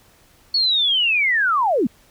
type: linear sweep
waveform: sine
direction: down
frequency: 4435 to 194.5 Hz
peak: -15 dBFS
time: 0.54-1.87 s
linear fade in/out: 5 ms
effects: pink hiss -54 dBFS RMS until 2.1 s